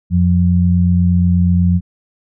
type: tone pair together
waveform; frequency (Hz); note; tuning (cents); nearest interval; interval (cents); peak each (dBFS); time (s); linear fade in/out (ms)
sine; 88.7 / 177; F2 / F3; +27 / +23; octave; 1196; -12; 0.1-1.81; 50
effects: none